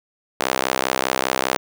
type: tone with high-pass filter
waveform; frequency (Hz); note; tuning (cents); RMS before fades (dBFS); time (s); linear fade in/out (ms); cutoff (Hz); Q
sawtooth; 65; C2; -11; -22; 0.4-1.57; 0; 560; 0.83
effects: none